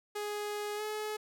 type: tone with pitch glide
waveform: sawtooth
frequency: 416.2 to 426.4 Hz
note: G#4 to G#4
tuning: +4 to +46 cents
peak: -31 dBFS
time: 0.15-1.17 s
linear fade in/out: 10 ms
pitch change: +42 cents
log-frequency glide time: 0.76-0.82 s
effects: none